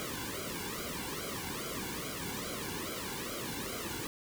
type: noise with flanger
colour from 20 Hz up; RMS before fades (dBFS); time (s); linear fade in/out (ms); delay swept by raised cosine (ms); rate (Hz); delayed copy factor
pink; -39; 0-4.07; 0; 1.1 to 1.62; 2.4; -1
effects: none